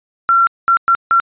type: tone bursts at uneven times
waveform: sine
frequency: 1363 Hz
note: F6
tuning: 43 cents flat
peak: -8 dBFS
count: 4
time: 0.29-0.47 / 0.68-0.77 / 0.88-0.95 / 1.11-1.2 s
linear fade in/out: 0 ms
effects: resampled to 8000 Hz